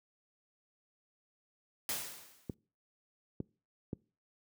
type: noise with exponential decay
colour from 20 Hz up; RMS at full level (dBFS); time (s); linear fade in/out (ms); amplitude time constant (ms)
white; -34; 1.89-2.54; 1; 140
type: clicks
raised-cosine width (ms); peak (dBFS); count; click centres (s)
3; -23; 3; 2.497 / 3.403 / 3.931
effects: noise-tail reverb RT60 0.4 s tail -25 dB re dry + high-pass 100 Hz 12 dB/octave